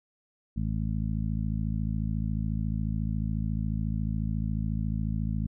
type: harmonic tone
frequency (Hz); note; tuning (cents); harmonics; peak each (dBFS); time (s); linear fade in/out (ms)
54.1; A1; -29; 1 / 2 / 3 / 4 / 5; -31 / -32 / -33 / -34 / -44; 0.56-5.47; 10
effects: none